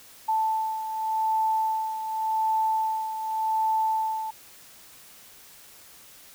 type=beating tone pair; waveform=sine; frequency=880 / 880.87 Hz; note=A5 / A5; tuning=0 / +2 cents; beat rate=0.87 Hz; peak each=-24 / -31 dBFS; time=0.28-4.31 s; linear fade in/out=10 ms; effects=white hiss -50 dBFS RMS until 6.34 s